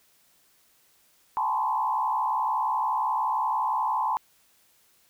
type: tone with frequency modulation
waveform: sine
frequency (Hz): 944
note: A#5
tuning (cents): +22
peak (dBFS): -23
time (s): 1.37-4.17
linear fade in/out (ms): 0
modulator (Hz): 65.7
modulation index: 1.8
effects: white hiss -63 dBFS RMS until 5.09 s